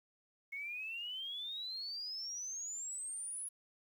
sine exponential sweep, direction up, 2177 to 10548 Hz, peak -40 dBFS, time 0.52-3.49 s, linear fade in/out 10 ms, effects 11-bit

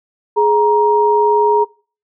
sine tone pair together, 419.1 / 940.8 Hz, G#4 / A#5, +16 / +16 cents, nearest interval octave + major second, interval 1400 cents, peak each -12 dBFS, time 0.36-1.65 s, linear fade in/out 20 ms, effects noise-tail reverb RT60 0.4 s tail -24 dB re dry

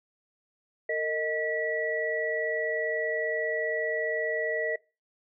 sine tone cluster, 455.6 / 625 / 1945 Hz, A#4 / D#5 / B6, -40 / +8 / -27 cents, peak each -31 dBFS, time 0.89-4.76 s, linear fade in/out 5 ms, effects noise-tail reverb RT60 0.3 s tail -23 dB re dry

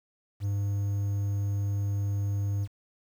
triangle tone with quantisation, 100.6 Hz, G2, 45 cents sharp, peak -24 dBFS, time 0.4-2.68 s, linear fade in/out 50 ms, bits 9, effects none

